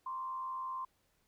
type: tone with frequency modulation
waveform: sine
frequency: 1046.5 Hz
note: C6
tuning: in tune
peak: -37 dBFS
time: 0.06-0.85 s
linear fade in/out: 5 ms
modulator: 88.6 Hz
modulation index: 0.48
effects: pink hiss -75 dBFS RMS until 1.27 s